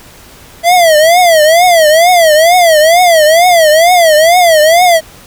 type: tone with vibrato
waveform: square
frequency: 663 Hz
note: E5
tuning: 10 cents sharp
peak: -4 dBFS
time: 0.63-5.01 s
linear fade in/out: 50 ms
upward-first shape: triangle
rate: 2.2 Hz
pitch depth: 190 cents each way
effects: pink hiss -36 dBFS RMS until 5.26 s